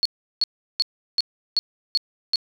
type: tone bursts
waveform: sine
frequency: 4370 Hz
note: C#8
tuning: 26 cents flat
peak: -16 dBFS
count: 7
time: 0.03-2.358 s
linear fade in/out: 0 ms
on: 24 ms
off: 360 ms
effects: none